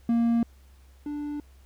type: tone pair in turn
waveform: triangle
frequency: 233.1 / 293.7 Hz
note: A#3 / D4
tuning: 0 / 0 cents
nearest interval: major third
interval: 400 cents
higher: second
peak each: -18 / -28 dBFS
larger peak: first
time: 0.09-0.43 / 1.06-1.4 s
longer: neither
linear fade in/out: 2 ms
effects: added 66 Hz sine -51 dBFS peak until 1.65 s + pink hiss -63 dBFS RMS until 1.65 s